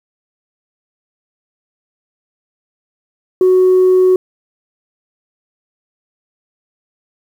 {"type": "tone", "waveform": "sine", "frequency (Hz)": 370, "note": "F#4", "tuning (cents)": 0, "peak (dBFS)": -5, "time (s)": [3.41, 4.16], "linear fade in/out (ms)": 2, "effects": ["tanh soft clip ceiling -4 dBFS", "7-bit"]}